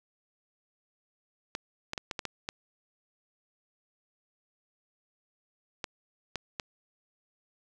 clicks, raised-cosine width 0.2 ms, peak -16 dBFS, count 10, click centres 1.551 / 1.934 / 1.978 / 2.112 / 2.192 / 2.253 / 2.489 / 5.842 / 6.357 / 6.598 s, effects none

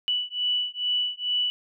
sine beating tone pair, 2960 / 2962.3 Hz, F#7 / F#7, 0 / +1 cents, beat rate 2.3 Hz, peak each -27 dBFS, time 0.08-1.5 s, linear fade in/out 0 ms, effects none

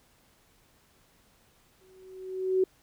sine tone with exponential growth, 375 Hz, F#4, 23 cents sharp, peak -19 dBFS, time 1.81-2.64 s, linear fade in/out 5 ms, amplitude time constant 180 ms, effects pink hiss -64 dBFS RMS until 2.82 s

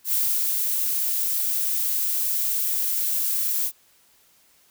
violet noise with ADSR envelope, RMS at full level -22 dBFS, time 0.04-3.72 s, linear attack 86 ms, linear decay 430 ms, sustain -2 dB, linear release 62 ms, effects white hiss -59 dBFS RMS until 4.7 s

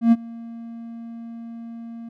triangle tone with ADSR envelope, 231.1 Hz, A#3, 15 cents flat, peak -7 dBFS, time 0.01-2.09 s, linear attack 110 ms, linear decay 36 ms, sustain -24 dB, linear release 6 ms, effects none

